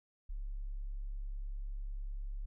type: tone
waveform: sine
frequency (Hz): 34.62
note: C#1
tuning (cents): -1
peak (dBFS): -37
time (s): 0.29-2.46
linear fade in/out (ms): 10
effects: none